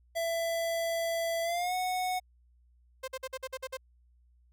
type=tone with pitch glide; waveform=square; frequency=667 to 735.8 Hz; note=E5 to F#5; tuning=+20 to -10 cents; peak=-30 dBFS; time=0.15-2.2 s; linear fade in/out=20 ms; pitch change=+170 cents; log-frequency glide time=1.43-1.74 s
type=tone bursts; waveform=sawtooth; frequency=523.3 Hz; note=C5; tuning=in tune; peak=-31 dBFS; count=8; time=3.03-3.772 s; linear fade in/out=10 ms; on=49 ms; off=50 ms
effects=added 60 Hz sine -61 dBFS peak until 4.52 s